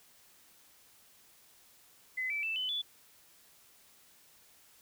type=tone with pitch steps; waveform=sine; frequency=2029 / 2317 / 2647 / 3023 / 3452 Hz; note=B6 / D7 / E7 / F#7 / A7; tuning=+46 / -24 / +7 / +36 / -34 cents; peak=-32 dBFS; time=2.17-2.82 s; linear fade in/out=10 ms; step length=130 ms; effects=white hiss -62 dBFS RMS until 4.81 s